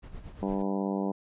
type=noise with tremolo; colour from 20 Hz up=brown; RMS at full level=-41 dBFS; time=0.02-0.63 s; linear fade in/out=20 ms; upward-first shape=sine; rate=8.6 Hz; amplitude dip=60%
type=harmonic tone; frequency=98 Hz; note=G2; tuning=in tune; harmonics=2 / 3 / 4 / 5 / 6 / 7 / 8 / 9 / 10; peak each=-30 / -34 / -36 / -38 / -40 / -41 / -42 / -43 / -44 dBFS; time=0.42-1.12 s; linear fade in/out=10 ms
effects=resampled to 8000 Hz